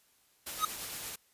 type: noise with tremolo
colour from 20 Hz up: white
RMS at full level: -39 dBFS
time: 0.46-1.16 s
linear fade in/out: 10 ms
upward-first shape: sine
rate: 8.7 Hz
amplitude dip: 25%
type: tone with exponential growth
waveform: square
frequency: 1260 Hz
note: D#6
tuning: 21 cents sharp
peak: -23 dBFS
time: 0.56-0.65 s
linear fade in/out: 5 ms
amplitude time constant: 19 ms
effects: white hiss -68 dBFS RMS until 1.33 s + resampled to 32000 Hz